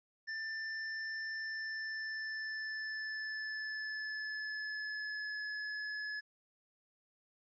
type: tone with pitch glide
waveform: square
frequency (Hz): 1777 to 1706.6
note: A6 to G#6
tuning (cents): +17 to +47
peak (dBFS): -39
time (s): 0.27-6.21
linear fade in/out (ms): 20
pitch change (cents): -70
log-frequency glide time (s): 1.32-5.44
effects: resampled to 16000 Hz + 13-bit